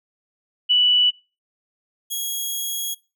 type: tone pair in turn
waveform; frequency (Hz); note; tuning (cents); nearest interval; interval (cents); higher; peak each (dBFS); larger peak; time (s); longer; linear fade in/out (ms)
sine / 10% pulse; 2960 / 3311; F#7 / G#7; 0 / -6; major second; 194; second; -13 / -16; first; 0.69-1.11 / 2.1-2.95; second; 20
effects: noise-tail reverb RT60 0.3 s tail -23 dB re dry